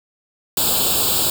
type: noise with comb filter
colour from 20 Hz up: white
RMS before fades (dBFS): -18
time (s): 0.57-1.3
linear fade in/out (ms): 2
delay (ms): 0.25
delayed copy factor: +1
effects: none